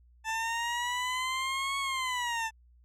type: linear two-way sweep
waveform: 20% pulse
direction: up then down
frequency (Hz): 880 to 1108.7 to 880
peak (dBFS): -25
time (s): 0.24-2.51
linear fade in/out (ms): 50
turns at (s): 1.79
effects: added 60 Hz sine -57 dBFS peak until 2.84 s + low-pass 9000 Hz 12 dB/octave